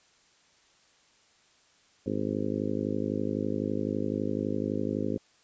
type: harmonic tone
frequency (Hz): 51.91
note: G#1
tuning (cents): 0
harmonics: 2 / 3 / 4 / 5 / 6 / 7 / 8 / 9 / 10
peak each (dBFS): -38 / -43 / -34 / -33 / -35 / -38 / -36 / -41 / -39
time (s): 2.06-5.18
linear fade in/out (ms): 5
effects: white hiss -63 dBFS RMS until 5.43 s + resampled to 16000 Hz